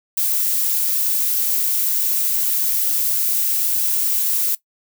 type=noise; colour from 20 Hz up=violet; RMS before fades=-19 dBFS; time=0.17-4.55 s; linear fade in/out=5 ms; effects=noise-tail reverb RT60 0.1 s tail -18 dB re dry